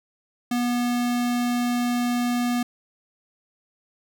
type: tone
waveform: square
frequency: 242.8 Hz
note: B3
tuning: 29 cents flat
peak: -22 dBFS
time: 0.51-2.63 s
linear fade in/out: 5 ms
effects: none